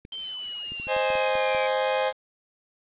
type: clicks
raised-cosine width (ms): 3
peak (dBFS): -30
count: 9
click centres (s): 0.051 / 0.72 / 0.799 / 0.87 / 0.965 / 1.103 / 1.154 / 1.354 / 1.549
type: linear sweep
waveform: sine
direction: down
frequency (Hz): 3136 to 2300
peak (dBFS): -32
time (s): 0.12-1.67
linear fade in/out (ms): 5
type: chord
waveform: 40% pulse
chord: Ab major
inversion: first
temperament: equal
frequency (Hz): 523.3 / 622.3 / 830.6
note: C5 / Eb5 / Ab5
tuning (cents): 0 / 0 / 0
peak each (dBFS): -24 / -28 / -27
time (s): 0.87-2.13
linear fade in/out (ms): 50
effects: resampled to 8000 Hz + 8-bit